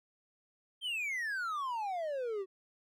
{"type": "exponential sweep", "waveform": "triangle", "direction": "down", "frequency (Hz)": [3203, 370], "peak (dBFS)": -32, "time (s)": [0.81, 2.46], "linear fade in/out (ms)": 50, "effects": []}